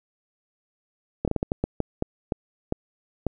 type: slowing click train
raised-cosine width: 2 ms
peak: -10 dBFS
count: 12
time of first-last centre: 1.25-3.267 s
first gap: 27 ms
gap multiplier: 1.35
effects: none